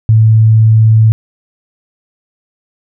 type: tone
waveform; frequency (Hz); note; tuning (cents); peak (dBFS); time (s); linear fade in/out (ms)
sine; 110.5; A2; +8; -3; 0.09-1.12; 0
effects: none